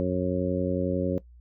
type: harmonic tone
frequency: 91 Hz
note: F#2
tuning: 28 cents flat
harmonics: 1 / 2 / 3 / 4 / 5 / 6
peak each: -33 / -29 / -30 / -32 / -32 / -29 dBFS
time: 0-1.18 s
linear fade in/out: 0 ms
effects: noise-tail reverb RT60 0.1 s tail -18 dB re dry + added 60 Hz sine -48 dBFS peak until 1.4 s